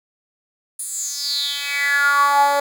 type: tone with high-pass filter sweep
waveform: 10% pulse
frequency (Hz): 284.2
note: C#4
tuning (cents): +43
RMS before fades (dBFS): -19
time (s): 0.79-2.6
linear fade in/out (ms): 5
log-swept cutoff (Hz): 9800 to 630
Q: 7
effects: none